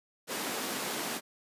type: high-pass noise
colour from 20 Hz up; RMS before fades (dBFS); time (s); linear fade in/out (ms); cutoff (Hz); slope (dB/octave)
pink; -35; 0.27-1.21; 50; 210; 24
effects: resampled to 32000 Hz